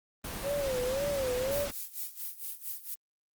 pink noise, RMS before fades -38 dBFS, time 0.24-1.71 s, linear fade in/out 5 ms
sine tone with vibrato, 535 Hz, C5, 38 cents sharp, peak -29 dBFS, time 0.42-1.69 s, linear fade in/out 50 ms, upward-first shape sine, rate 1.9 Hz, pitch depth 130 cents each way
violet noise with tremolo, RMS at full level -36 dBFS, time 1.51-2.95 s, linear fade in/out 10 ms, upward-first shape sine, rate 4.4 Hz, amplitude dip 85%
effects Opus 24 kbps

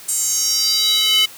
square tone with high-pass filter sweep, 429.8 Hz, A4, 41 cents flat, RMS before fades -17 dBFS, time 0.08-1.26 s, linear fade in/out 10 ms, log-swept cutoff 8200 to 2800 Hz, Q 5.1, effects white hiss -39 dBFS RMS until 1.37 s + high-pass 100 Hz 12 dB/octave

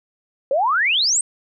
sine exponential sweep, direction up, 515 to 8710 Hz, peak -15 dBFS, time 0.51-1.21 s, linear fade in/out 2 ms, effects none

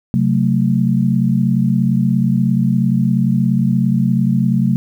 sine chord, F# diminished, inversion second, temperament just, 133.2 / 185 / 222 Hz, C3 / F#3 / A3, +31 / 0 / +16 cents, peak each -16 dBFS, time 0.14-4.76 s, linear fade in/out 0 ms, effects 8-bit

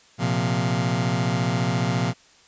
sawtooth chord, Bb suspended second, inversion none, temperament just, 116.54 / 131.11 / 174.81 Hz, Bb2 / C3 / F3, 0 / +4 / +2 cents, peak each -21 dBFS, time 0.18-2.14 s, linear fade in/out 50 ms, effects white hiss -54 dBFS RMS until 2.47 s + resampled to 16000 Hz

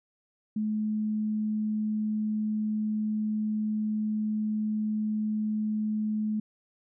sine tone, 214.2 Hz, A3, 46 cents flat, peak -26 dBFS, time 0.56-6.4 s, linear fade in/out 5 ms, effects none

